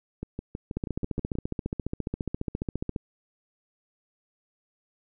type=two click trains; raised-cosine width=3 ms; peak=-20 / -16 dBFS; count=8 / 33; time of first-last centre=0.23-1.354 / 0.77-2.962 s; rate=6.23 / 14.6 Hz; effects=none